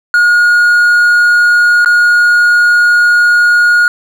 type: tone with dropouts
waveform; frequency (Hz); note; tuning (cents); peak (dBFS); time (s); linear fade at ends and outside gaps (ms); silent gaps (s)
triangle; 1437; F6; +49; -3; 0.14-3.88; 1; 1.847-1.859
effects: none